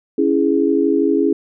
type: chord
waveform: sine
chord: C# minor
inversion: none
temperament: equal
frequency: 277.2 / 329.6 / 415.3 Hz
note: C#4 / E4 / G#4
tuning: 0 / 0 / 0 cents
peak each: -17 dBFS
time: 0.18-1.33 s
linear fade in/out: 5 ms
effects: none